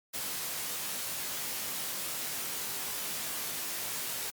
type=noise with comb filter; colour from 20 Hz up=white; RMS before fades=-36 dBFS; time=0.13-4.31 s; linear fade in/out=20 ms; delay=20 ms; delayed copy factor=+0.6; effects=high-pass 100 Hz 12 dB/octave + Opus 48 kbps